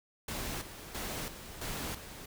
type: noise with tremolo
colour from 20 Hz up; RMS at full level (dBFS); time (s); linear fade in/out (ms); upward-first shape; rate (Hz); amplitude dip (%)
pink; -38; 0.28-2.26; 5; square; 1.5; 65
effects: none